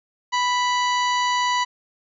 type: harmonic tone with a mistuned harmonic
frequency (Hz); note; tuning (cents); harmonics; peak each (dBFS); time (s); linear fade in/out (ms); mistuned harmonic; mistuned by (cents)
987.8; B5; 0; 1 / 2 / 3 / 4 / 5 / 6 / 7; -20 / -26 / -30 / -32 / -34 / -36 / -37; 0.32-1.65; 20; 5; -110
effects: none